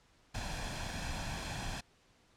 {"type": "noise with comb filter", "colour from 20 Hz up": "pink", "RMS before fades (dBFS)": -39, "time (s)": [0.34, 1.81], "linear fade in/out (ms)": 10, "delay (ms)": 1.2, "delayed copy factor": 0.6, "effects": ["pink hiss -67 dBFS RMS until 2.36 s", "low-pass 7000 Hz 12 dB/octave"]}